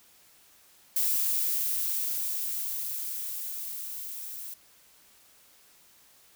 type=noise with level ramp; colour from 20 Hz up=violet; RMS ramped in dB=-26 to -40 dBFS; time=0.96-4.54 s; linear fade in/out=5 ms; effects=white hiss -59 dBFS RMS until 6.35 s